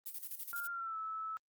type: noise with tremolo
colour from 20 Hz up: violet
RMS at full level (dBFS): -42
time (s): 0.06-0.67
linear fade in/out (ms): 2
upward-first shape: square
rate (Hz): 12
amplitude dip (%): 70
type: tone with pitch glide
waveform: sine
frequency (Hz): 1400 to 1306.2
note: F6 to E6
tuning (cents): +4 to -16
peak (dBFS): -38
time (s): 0.53-1.37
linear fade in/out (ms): 0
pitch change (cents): -120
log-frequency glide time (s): 0.69-0.97
effects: Opus 24 kbps